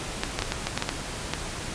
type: clicks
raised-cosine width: 0.2 ms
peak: -8 dBFS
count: 9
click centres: 0.235 / 0.39 / 0.422 / 0.521 / 0.67 / 0.776 / 0.824 / 0.891 / 1.336 s
effects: pink hiss -34 dBFS RMS until 1.74 s + resampled to 22050 Hz